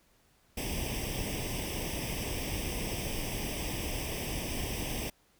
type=noise with comb filter; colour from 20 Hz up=pink; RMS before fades=-35 dBFS; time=0.57-5.1 s; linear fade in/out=5 ms; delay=0.36 ms; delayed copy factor=+0.85; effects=pink hiss -67 dBFS RMS until 5.39 s